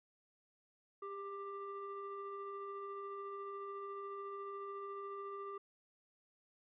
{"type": "ring-modulated tone", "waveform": "triangle", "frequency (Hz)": 392, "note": "G4", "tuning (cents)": 0, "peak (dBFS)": -38, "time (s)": [1.02, 5.58], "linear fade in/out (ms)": 5, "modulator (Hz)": 791, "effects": ["resampled to 8000 Hz"]}